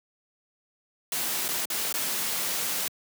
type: noise with dropouts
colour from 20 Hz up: white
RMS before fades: -29 dBFS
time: 1.12-2.88 s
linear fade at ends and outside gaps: 2 ms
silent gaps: 1.482-1.487 / 1.654-1.701 / 1.926-1.94 s
effects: high-pass 150 Hz 12 dB/octave